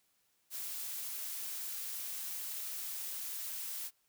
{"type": "noise", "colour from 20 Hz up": "blue", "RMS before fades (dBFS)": -41, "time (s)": [0.5, 3.91], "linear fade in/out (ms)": 50, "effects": ["white hiss -75 dBFS RMS until 4.08 s"]}